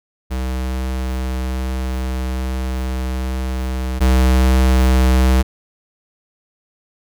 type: tone pair in turn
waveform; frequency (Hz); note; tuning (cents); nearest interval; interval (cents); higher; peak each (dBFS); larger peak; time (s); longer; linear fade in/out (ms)
square; 64.2 / 64.2; C2 / C2; -32 / -32; unison; 0; neither; -20 / -11; second; 0.3-4 / 4-5.43; first; 20
effects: none